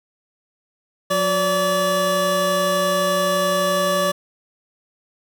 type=tone pair together; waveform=25% pulse; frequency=181.11 / 575 Hz; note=F#3 / D5; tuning=-37 / -37 cents; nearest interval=octave + minor sixth; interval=2000 cents; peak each=-22 / -14 dBFS; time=1.1-4.12 s; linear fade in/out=10 ms; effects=none